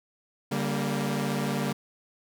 sawtooth chord, G minor, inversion second, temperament equal with one note detuned, 143.06 / 196 / 233.1 Hz, D3 / G3 / Bb3, -45 / 0 / 0 cents, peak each -27 dBFS, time 0.51-1.73 s, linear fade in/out 10 ms, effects none

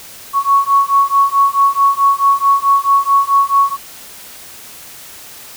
sine beating tone pair, 1108.7 / 1113.3 Hz, C#6 / C#6, 0 / +7 cents, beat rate 4.6 Hz, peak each -12 dBFS, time 0.33-3.77 s, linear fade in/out 50 ms, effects white hiss -35 dBFS RMS until 5.56 s

